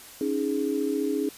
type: chord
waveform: sine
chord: C# suspended second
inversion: none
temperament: just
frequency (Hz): 277.2 / 311.8 / 415.8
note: C#4 / D#4 / G#4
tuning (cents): 0 / +4 / +2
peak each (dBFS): -28 / -29 / -28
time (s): 0.21-1.29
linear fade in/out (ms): 2
effects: white hiss -46 dBFS RMS until 1.37 s + resampled to 32000 Hz